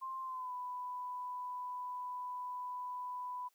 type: tone with pitch glide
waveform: sine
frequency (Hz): 1052 to 994.1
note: C6 to B5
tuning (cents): +9 to +11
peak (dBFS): -39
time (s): 0.01-3.49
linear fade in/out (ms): 20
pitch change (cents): -98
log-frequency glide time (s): 0.22-0.53
effects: white hiss -75 dBFS RMS until 3.54 s + high-pass 400 Hz 12 dB/octave